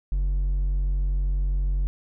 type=tone with hard clipping; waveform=sine; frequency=46.19 Hz; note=F#1; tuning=2 cents flat; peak=-22 dBFS; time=0.12-1.87 s; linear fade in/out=0 ms; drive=3 dB; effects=none